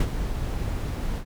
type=noise with ADSR envelope; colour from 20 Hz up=brown; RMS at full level=-19 dBFS; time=0-1.25 s; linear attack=5 ms; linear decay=51 ms; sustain=-9 dB; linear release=78 ms; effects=none